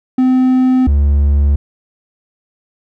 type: tone pair in turn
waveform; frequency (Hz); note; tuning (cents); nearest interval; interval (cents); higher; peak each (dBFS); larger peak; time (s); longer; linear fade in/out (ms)
triangle; 256.7 / 71.41; C4 / D2; -33 / -48; octave + minor seventh; 2215; first; -6; neither; 0.18-0.87 / 0.87-1.56; neither; 5
effects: none